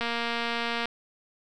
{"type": "click train", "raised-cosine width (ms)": 0.3, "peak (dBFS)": -14, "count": 199, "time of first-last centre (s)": [0.01, 0.856], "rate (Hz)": 234, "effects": []}